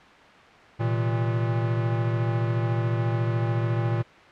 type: tone cluster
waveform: square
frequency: 115.2 / 129.2 / 161.8 Hz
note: A#2 / C3 / E3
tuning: -20 / -21 / -32 cents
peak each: -24 / -33 / -33 dBFS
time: 0.79-4.03 s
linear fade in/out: 20 ms
effects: white hiss -48 dBFS RMS until 4.31 s + low-pass 2000 Hz 12 dB/octave